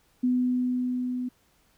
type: tone with level ramp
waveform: sine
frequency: 250 Hz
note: B3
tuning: 21 cents sharp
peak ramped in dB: -20 to -28 dBFS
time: 0.23-1.29 s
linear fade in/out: 10 ms
effects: pink hiss -65 dBFS RMS until 1.77 s